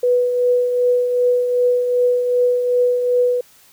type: tone with tremolo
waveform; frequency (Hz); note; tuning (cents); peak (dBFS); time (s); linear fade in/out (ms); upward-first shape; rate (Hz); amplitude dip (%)
sine; 492.7; B4; -4; -11; 0.03-3.41; 5; triangle; 2.6; 50
effects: white hiss -50 dBFS RMS until 3.72 s